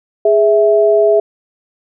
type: tone pair together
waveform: sine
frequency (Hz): 414.8 / 656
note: G#4 / E5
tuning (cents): -2 / -9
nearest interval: minor sixth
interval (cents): 793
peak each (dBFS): -10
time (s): 0.25-1.2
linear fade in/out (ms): 5
effects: none